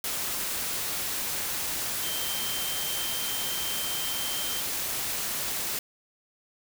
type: tone in noise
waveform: sine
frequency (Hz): 3136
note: G7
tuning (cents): 0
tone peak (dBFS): -35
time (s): 2.03-4.6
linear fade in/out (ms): 2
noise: white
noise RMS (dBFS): -31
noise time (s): 0.04-5.79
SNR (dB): -7
effects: none